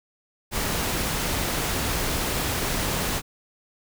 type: noise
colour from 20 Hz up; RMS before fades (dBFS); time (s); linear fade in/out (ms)
pink; -26; 0.51-3.22; 50
effects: none